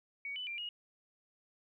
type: tone with pitch steps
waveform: sine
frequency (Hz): 2249 / 2993 / 2373 / 2878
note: C#7 / F#7 / D7 / F#7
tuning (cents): +24 / +19 / +17 / -49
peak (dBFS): -38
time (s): 0.25-0.69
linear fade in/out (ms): 2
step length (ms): 110
effects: 13-bit